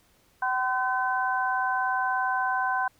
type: tone cluster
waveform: sine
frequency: 762 / 1021 / 1525 Hz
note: G5 / C6 / G6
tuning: -49 / -43 / -48 cents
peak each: -28 dBFS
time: 0.42-2.88 s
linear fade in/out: 5 ms
effects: pink hiss -63 dBFS RMS until 2.99 s